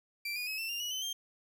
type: tone with pitch steps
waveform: 30% pulse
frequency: 2349 / 2453 / 2562 / 2675 / 2793 / 2917 / 3046 / 3181 Hz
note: D7 / D#7 / E7 / E7 / F7 / F#7 / F#7 / G7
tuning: 0 / -25 / -50 / +25 / -1 / -25 / +50 / +25 cents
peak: -32 dBFS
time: 0.25-1.13 s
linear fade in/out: 5 ms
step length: 110 ms
effects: none